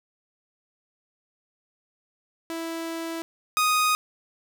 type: tone pair in turn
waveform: sawtooth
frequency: 329.6 / 1244.4 Hz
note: E4 / D#6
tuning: 0 / 0 cents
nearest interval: octave + major seventh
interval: 2300 cents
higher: second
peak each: -26 / -16 dBFS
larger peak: second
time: 2.5-3.22 / 3.57-3.95 s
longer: first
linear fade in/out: 0 ms
effects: none